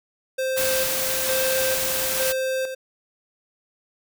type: tone with tremolo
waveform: square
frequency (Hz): 523.3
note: C5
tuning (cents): 0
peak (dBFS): -23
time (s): 0.38-2.75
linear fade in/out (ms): 10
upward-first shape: square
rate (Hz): 1.1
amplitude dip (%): 55
type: noise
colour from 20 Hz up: white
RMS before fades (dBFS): -25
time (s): 0.56-2.33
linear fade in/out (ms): 20
effects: none